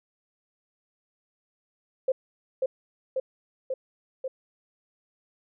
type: tone with echo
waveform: sine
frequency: 523.3 Hz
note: C5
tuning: in tune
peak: -20 dBFS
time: 2.08-2.12 s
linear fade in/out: 5 ms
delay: 540 ms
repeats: 4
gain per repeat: -2 dB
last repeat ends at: 4.28 s
effects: none